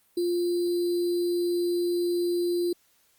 sine tone with sample-and-hold, 349.2 Hz, F4, in tune, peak -23 dBFS, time 0.17-2.73 s, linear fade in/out 5 ms, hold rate 4410 Hz, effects white hiss -65 dBFS RMS until 3.18 s + Opus 32 kbps

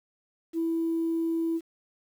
sine tone, 329.6 Hz, E4, in tune, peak -24 dBFS, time 0.53-1.61 s, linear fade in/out 50 ms, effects tanh soft clip ceiling -20 dBFS + 9-bit

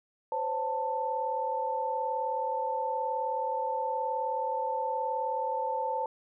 sine tone cluster, 514 / 553 / 887 Hz, C5 / C#5 / A5, -31 / -4 / +14 cents, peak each -34 / -38 / -30 dBFS, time 0.32-6.06 s, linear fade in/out 2 ms, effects none

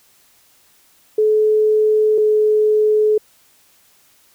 sine tone pair in turn, 429.7 / 427.3 Hz, A4 / G#4, -41 / +49 cents, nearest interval unison, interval 10 cents, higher first, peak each -11 dBFS, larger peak neither, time 1.18-2.18 / 2.18-3.18 s, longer neither, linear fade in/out 5 ms, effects white hiss -54 dBFS RMS until 4.34 s

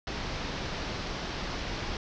pink low-pass noise, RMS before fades -35 dBFS, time 0.07-1.97 s, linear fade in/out 2 ms, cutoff 5700 Hz, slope 48 dB/octave, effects none

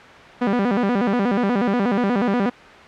sawtooth tone with vibrato, 220 Hz, A3, in tune, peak -13 dBFS, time 0.41-2.5 s, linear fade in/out 10 ms, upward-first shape square, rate 8.3 Hz, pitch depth 190 cents each way, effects white hiss -40 dBFS RMS until 2.87 s + low-pass 2000 Hz 12 dB/octave

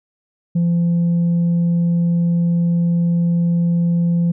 sine tone, 171.2 Hz, F3, 34 cents flat, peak -11 dBFS, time 0.55-4.32 s, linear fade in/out 10 ms, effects tanh soft clip ceiling -12 dBFS

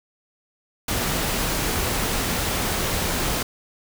pink noise, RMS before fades -24 dBFS, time 0.88-3.43 s, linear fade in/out 5 ms, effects none

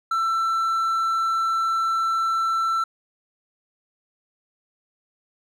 triangle tone, 1337 Hz, E6, 24 cents sharp, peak -18 dBFS, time 0.11-2.84 s, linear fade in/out 5 ms, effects none

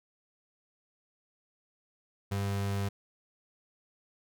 35% pulse tone, 99.5 Hz, G2, 26 cents sharp, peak -28 dBFS, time 2.31-2.89 s, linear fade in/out 10 ms, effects none

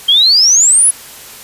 sine exponential sweep, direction up, 3150 to 10720 Hz, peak -5 dBFS, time 0.08-0.91 s, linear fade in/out 10 ms, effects white hiss -33 dBFS RMS until 1.43 s + resampled to 32000 Hz

